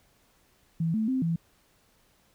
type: tone with pitch steps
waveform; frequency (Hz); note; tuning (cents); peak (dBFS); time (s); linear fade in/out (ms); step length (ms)
sine; 164.2 / 219.3 / 260.6 / 166.2; E3 / A3 / C4 / E3; -6 / -6 / -7 / +15; -24; 0.8-1.36; 5; 140
effects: pink hiss -65 dBFS RMS until 2.34 s